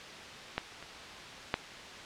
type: clicks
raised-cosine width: 0.3 ms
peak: -14 / -28 / -11 dBFS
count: 3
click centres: 0.58 / 0.826 / 1.541 s
effects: white hiss -45 dBFS RMS until 2.05 s + low-pass 4000 Hz 12 dB/octave